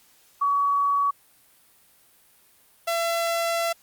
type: tone pair in turn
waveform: sine / sawtooth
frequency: 1131 / 674 Hz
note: C#6 / E5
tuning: +34 / +38 cents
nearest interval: major sixth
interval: 896 cents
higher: first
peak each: -19 dBFS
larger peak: neither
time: 0.41-1.11 / 2.87-3.73 s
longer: second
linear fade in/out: 10 ms
effects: white hiss -58 dBFS RMS until 3.82 s + Opus 48 kbps